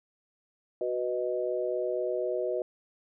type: chord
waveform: sine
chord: B major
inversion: second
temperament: equal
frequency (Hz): 370 / 493.9 / 622.3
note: F#4 / B4 / D#5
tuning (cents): 0 / 0 / 0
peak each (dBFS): -32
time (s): 0.81-2.62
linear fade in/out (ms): 2
effects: none

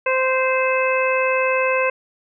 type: harmonic tone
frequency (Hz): 520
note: C5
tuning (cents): -11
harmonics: 1 / 2 / 3 / 4 / 5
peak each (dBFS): -19 / -23 / -26 / -27 / -23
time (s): 0.06-1.9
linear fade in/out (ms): 5
effects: none

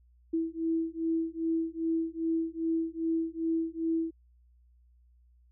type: beating tone pair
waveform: sine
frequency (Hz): 325.9 / 328.4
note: E4 / E4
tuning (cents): -20 / -6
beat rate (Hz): 2.5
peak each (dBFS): -31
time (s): 0.33-4.11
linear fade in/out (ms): 10
effects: added 60 Hz sine -59 dBFS peak until 5.51 s

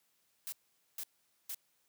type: noise bursts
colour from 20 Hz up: blue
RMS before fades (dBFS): -41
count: 3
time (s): 0.47-1.546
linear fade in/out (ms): 0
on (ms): 52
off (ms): 460
effects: white hiss -75 dBFS RMS until 1.88 s + high-pass 80 Hz 12 dB/octave

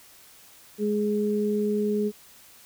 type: tone pair together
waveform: sine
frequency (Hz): 209.1 / 418.2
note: G#3 / G#4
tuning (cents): +12 / +12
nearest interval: octave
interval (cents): 1200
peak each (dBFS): -25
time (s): 0.78-2.12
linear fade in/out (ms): 50
effects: white hiss -52 dBFS RMS until 2.65 s

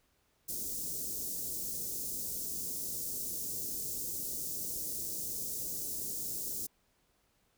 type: band-stop noise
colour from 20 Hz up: white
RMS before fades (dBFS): -38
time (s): 0.48-6.67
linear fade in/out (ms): 10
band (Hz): 470 to 5700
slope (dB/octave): 24
effects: pink hiss -73 dBFS RMS until 7.57 s

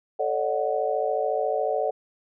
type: chord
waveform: sine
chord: D# half-diminished seventh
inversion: second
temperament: equal with one note detuned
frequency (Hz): 440 / 554.4 / 608.4 / 740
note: A4 / C#5 / D#5 / F#5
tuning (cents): 0 / 0 / -39 / 0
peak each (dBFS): -28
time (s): 0.19-1.91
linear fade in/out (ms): 10
effects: none

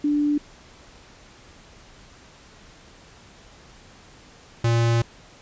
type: tone pair in turn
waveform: sine / square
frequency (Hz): 293.7 / 116.55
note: D4 / A#2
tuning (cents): 0 / 0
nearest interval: octave + major third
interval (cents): 1600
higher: first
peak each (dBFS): -18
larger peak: neither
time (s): 0.04-0.38 / 4.64-5.02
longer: second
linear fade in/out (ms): 5
effects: pink hiss -49 dBFS RMS until 5.41 s + resampled to 16000 Hz

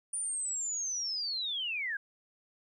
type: linear sweep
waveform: sine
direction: down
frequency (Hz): 9430 to 1568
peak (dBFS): -32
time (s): 0.13-1.97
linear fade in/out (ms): 5
effects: 12-bit

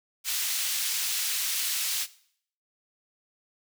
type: high-pass noise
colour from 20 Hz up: pink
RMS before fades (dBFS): -29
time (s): 0.24-2.07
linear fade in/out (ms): 50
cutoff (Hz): 3200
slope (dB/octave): 12
effects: noise-tail reverb RT60 0.6 s tail -18 dB re dry

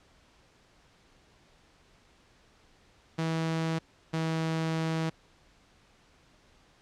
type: tone pair in turn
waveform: sawtooth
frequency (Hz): 162.3 / 161.45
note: E3 / E3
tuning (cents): -27 / -36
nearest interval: unison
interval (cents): 9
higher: first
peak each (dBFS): -24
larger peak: neither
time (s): 3.18-3.79 / 4.13-5.1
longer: second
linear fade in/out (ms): 10
effects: pink hiss -62 dBFS RMS until 6.81 s + low-pass 6000 Hz 12 dB/octave

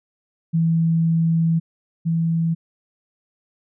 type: tone pair in turn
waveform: sine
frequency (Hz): 164.4 / 164.97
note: E3 / E3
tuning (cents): -4 / +2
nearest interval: unison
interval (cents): 6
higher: second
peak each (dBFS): -15 / -17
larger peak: first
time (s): 0.53-1.6 / 2.05-2.55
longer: first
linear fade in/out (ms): 20
effects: none

